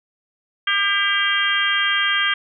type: harmonic tone with a mistuned harmonic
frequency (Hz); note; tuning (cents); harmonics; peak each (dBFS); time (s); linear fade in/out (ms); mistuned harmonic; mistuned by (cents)
400; G4; +35; 3 / 4 / 5 / 6 / 7 / 8; -25 / -21 / -24 / -27 / -27 / -22; 0.67-2.34; 5; 6; -61
effects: none